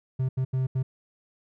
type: tone bursts at uneven times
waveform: triangle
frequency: 130.2 Hz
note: C3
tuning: 8 cents flat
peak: -21 dBFS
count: 4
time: 0.19-0.29 / 0.37-0.45 / 0.53-0.67 / 0.75-0.83 s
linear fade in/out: 10 ms
effects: none